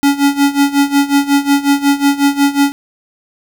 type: tone with tremolo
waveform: square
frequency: 281.8 Hz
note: C#4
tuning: 29 cents sharp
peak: -7 dBFS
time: 0.03-2.72 s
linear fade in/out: 0 ms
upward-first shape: sine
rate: 5.5 Hz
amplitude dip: 85%
effects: 7-bit